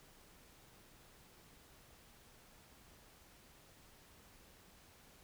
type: silence
effects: pink hiss -63 dBFS RMS until 5.23 s